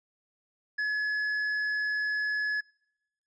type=tone with hard clipping; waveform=sine; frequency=1701 Hz; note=G#6; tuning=41 cents sharp; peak=-28 dBFS; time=0.78-2.61 s; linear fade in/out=10 ms; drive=4 dB; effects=noise-tail reverb RT60 0.9 s tail -26 dB re dry + resampled to 22050 Hz